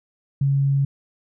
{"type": "tone", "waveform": "sine", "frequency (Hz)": 138.59, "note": "C#3", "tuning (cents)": 0, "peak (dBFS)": -16, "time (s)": [0.41, 0.85], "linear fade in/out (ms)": 5, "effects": []}